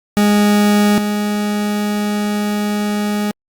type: tone pair in turn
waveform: 40% pulse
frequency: 207 / 207.8 Hz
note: G#3 / G#3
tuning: -5 / +1 cents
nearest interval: unison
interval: 6 cents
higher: second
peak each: -9 / -15 dBFS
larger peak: first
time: 0.17-0.98 / 0.98-3.31 s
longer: second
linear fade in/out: 0 ms
effects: Opus 48 kbps